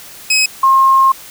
20% pulse / sine tone pair in turn, 2543 / 1069.2 Hz, D#7 / C6, +37 / +37 cents, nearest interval octave + minor third, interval 1500 cents, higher first, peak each -5 / -6 dBFS, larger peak first, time 0.3-0.46 / 0.63-1.12 s, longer second, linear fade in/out 5 ms, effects white hiss -35 dBFS RMS until 1.3 s

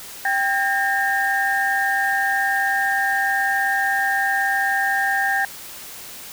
sine tone cluster, 785 / 1609 / 1828 Hz, G5 / G6 / A#6, +2 / +45 / -34 cents, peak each -22 dBFS, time 0.25-5.45 s, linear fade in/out 2 ms, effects white hiss -37 dBFS RMS until 6.32 s

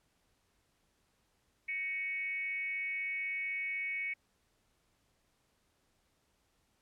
sine tone with frequency modulation, 2226 Hz, C#7, 7 cents sharp, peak -34 dBFS, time 1.68-4.14 s, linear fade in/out 10 ms, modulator 333 Hz, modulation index 0.48, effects pink hiss -75 dBFS RMS until 6.81 s + low-pass 12000 Hz 12 dB/octave

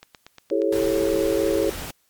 click train, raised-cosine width 0.2 ms, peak -23 dBFS, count 7, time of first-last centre 0.03-0.737 s, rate 8.49 Hz
sine chord, A dominant seventh, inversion second, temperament just, 330 / 396 / 440 / 550 Hz, E4 / G4 / A4 / C#5, +2 / +18 / 0 / -14 cents, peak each -24 dBFS, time 0.51-1.7 s, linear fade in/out 5 ms
pink noise, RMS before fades -33 dBFS, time 0.72-1.91 s, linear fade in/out 5 ms
effects white hiss -65 dBFS RMS until 2.09 s + MP3 96 kbps

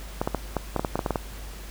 clicks, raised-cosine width 1 ms, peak -10 dBFS, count 12, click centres 0.215 / 0.275 / 0.347 / 0.567 / 0.763 / 0.795 / 0.848 / 0.956 / 0.992 / 1.062 / 1.107 / 1.158 s, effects added 50 Hz sine -37 dBFS peak until 1.7 s + pink hiss -44 dBFS RMS until 1.7 s

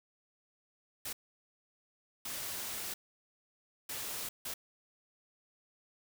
white noise bursts at uneven times, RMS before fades -40 dBFS, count 4, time 1.05-1.13 / 2.25-2.94 / 3.89-4.29 / 4.45-4.54 s, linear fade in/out 5 ms, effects none

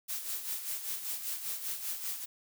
blue noise with tremolo, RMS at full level -35 dBFS, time 0.08-2.26 s, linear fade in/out 20 ms, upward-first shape sine, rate 5.1 Hz, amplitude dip 60%, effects none

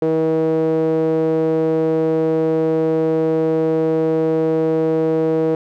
sawtooth tone with band-pass filter, 160 Hz, D#3, 49 cents sharp, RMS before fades -17 dBFS, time 0.02-5.55 s, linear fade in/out 2 ms, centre 430 Hz, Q 5.5, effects none

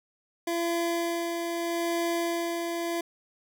25% pulse tone with tremolo, 339.3 Hz, F4, 50 cents flat, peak -22 dBFS, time 0.47-3.01 s, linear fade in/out 5 ms, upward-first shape sine, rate 0.79 Hz, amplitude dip 35%, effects none

